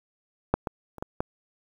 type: clicks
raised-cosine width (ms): 1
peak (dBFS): -6 / -15 / -27 / -17 / -12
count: 5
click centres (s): 0.54 / 0.672 / 0.983 / 1.025 / 1.205
effects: 8-bit